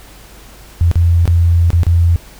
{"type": "tone with dropouts", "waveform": "sine", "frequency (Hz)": 85.2, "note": "F2", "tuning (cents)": -42, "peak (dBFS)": -7, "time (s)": [0.81, 2.16], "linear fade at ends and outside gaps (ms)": 0, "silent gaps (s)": [[0.914, 0.956], [1.255, 1.277], [1.704, 1.731], [1.833, 1.867]], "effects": ["added 50 Hz sine -40 dBFS peak until 2.39 s", "pink hiss -40 dBFS RMS until 2.39 s"]}